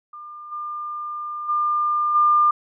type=tone with level steps; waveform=sine; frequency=1200 Hz; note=D6; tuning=37 cents sharp; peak=-35 / -27 / -18 / -13 dBFS; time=0.13-2.51 s; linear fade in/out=5 ms; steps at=0.51 / 1.48 / 2.14 s; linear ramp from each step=20 ms; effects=none